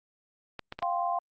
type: clicks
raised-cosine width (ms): 0.3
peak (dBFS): -21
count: 4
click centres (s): 0.593 / 0.724 / 0.79 / 0.826
type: chord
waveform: sine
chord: F suspended second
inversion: none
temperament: equal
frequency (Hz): 698.5 / 784 / 1046.5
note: F5 / G5 / C6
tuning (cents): 0 / 0 / 0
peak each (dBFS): -29 / -33 / -32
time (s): 0.82-1.19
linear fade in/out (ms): 5
effects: Opus 48 kbps